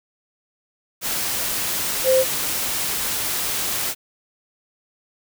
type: tone in noise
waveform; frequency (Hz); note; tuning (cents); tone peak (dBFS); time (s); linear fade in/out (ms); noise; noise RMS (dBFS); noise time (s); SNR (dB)
sine; 521; C5; -7; -13; 2.04-2.25; 50; white; -24; 1.01-3.95; +8
effects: none